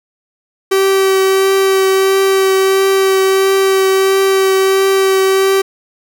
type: tone with vibrato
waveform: 45% pulse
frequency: 385.3 Hz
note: G4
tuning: 30 cents flat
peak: -9 dBFS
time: 0.71-5.62 s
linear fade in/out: 10 ms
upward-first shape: triangle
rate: 1.5 Hz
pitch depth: 13 cents each way
effects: none